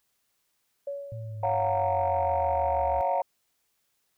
sine tone with exponential decay, 563 Hz, C#5, 27 cents sharp, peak -29 dBFS, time 0.87-1.75 s, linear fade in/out 5 ms, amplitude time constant 190 ms
sine exponential sweep, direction down, 114.2 to 69.2 Hz, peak -34 dBFS, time 1.12-3.01 s, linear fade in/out 0 ms
sine chord, Gb major seventh, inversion second, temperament just, 555 / 693.7 / 740 / 925 Hz, Db5 / F5 / Gb5 / Bb5, +2 / -12 / 0 / -14 cents, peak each -28 dBFS, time 1.43-3.22 s, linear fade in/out 5 ms
effects tanh soft clip ceiling -16 dBFS + white hiss -74 dBFS RMS until 4.17 s

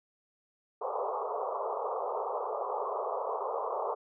pink band-pass noise, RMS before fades -34 dBFS, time 0.81-3.95 s, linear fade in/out 10 ms, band 410 to 1200 Hz, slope 96 dB/octave, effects none

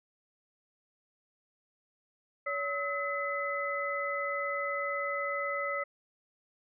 sine tone cluster, 567 / 1289 / 2018 Hz, C#5 / E6 / B6, +39 / -39 / +37 cents, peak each -35 / -35 / -35 dBFS, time 2.46-5.84 s, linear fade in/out 10 ms, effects none

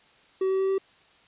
triangle tone with pitch steps, 380 / 382.2 / 384.4 / 386.6 Hz, F#4 / G4 / G4 / G4, +46 / -44 / -34 / -24 cents, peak -20 dBFS, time 0.41-0.782 s, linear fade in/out 5 ms, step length 93 ms, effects white hiss -58 dBFS RMS until 1.27 s + resampled to 8000 Hz

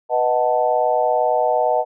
sine chord, B dominant seventh, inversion none, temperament equal, 493.9 / 622.3 / 740 / 880 Hz, B4 / D#5 / F#5 / A5, 0 / 0 / 0 / 0 cents, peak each -22 / -19 / -20 / -22 dBFS, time 0.09-1.85 s, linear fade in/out 50 ms, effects none

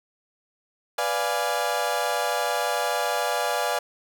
30% pulse chord, B diminished seventh, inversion none, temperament equal, 493.9 / 587.3 / 698.5 / 830.6 Hz, B4 / D5 / F5 / Ab5, 0 / 0 / 0 / 0 cents, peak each -28 / -26 / -26 / -26 dBFS, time 0.98-3.79 s, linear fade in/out 5 ms, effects none

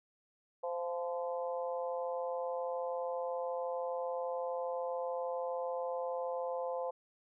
harmonic tone with a mistuned harmonic, 173.1 Hz, F3, 15 cents flat, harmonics 3 / 4 / 5 / 6, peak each -36 / -42 / -43 / -46 dBFS, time 0.63-6.91 s, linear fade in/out 10 ms, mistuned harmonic 6, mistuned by -20 cents, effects none

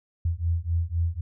sine beating tone pair, 82.41 / 86.31 Hz, E2 / F2, 0 / -20 cents, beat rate 3.9 Hz, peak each -26 dBFS, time 0.25-1.21 s, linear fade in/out 5 ms, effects none

